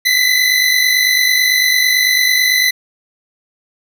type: tone pair together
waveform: 25% pulse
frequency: 1983 / 2032 Hz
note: B6 / B6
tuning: +7 / +49 cents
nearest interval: unison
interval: 42 cents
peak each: -10 dBFS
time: 0.05-2.71 s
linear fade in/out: 10 ms
effects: none